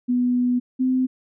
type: tone pair in turn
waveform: sine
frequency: 246.9 / 257.2 Hz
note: B3 / C4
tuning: 0 / -30 cents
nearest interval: minor second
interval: 70 cents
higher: second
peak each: -17 dBFS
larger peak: neither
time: 0.08-0.6 / 0.79-1.07 s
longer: first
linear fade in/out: 20 ms
effects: none